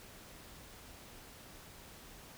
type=silence; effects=pink hiss -54 dBFS RMS until 2.37 s